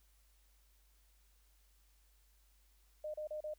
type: tone bursts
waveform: sine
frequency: 610 Hz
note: D#5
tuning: 34 cents flat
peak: -39 dBFS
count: 4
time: 3.04-3.539 s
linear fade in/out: 5 ms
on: 100 ms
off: 33 ms
effects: added 50 Hz sine -67 dBFS peak until 3.58 s + white hiss -74 dBFS RMS until 3.58 s